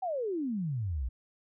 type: exponential sweep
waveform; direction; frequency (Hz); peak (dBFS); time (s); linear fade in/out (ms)
sine; down; 784 to 56.3; -30; 0.02-1.09; 10
effects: none